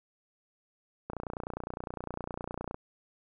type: click train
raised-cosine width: 1 ms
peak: -22 dBFS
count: 50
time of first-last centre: 1.1-2.744 s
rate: 29.8 Hz
effects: none